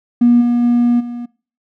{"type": "tone with level steps", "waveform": "triangle", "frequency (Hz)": 240, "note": "B3", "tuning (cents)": -49, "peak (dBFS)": [-3, -9, -7, -21], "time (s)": [0.21, 1.26], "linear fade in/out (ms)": 10, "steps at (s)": [0.4, 0.62, 0.99], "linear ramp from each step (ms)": 20, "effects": ["noise-tail reverb RT60 0.4 s tail -23 dB re dry", "tanh soft clip ceiling -4 dBFS"]}